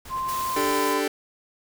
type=noise with tremolo; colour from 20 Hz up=pink; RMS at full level=-41 dBFS; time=0.05-0.73 s; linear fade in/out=5 ms; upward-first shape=sine; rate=9.6 Hz; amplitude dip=25%
type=tone with pitch glide; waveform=sine; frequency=1046.5 to 1012.6 Hz; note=C6 to B5; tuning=0 to +43 cents; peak=-25 dBFS; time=0.09-1.02 s; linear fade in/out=50 ms; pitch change=-57 cents; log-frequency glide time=0.48-0.74 s
type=noise; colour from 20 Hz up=white; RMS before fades=-35 dBFS; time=0.28-0.94 s; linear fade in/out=10 ms
type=chord; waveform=sawtooth; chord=D suspended fourth; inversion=none; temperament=just; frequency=293.7 / 391.6 / 440.5 Hz; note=D4 / G4 / A4; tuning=0 / -2 / +2 cents; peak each=-23 dBFS; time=0.56-1.08 s; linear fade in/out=5 ms
effects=none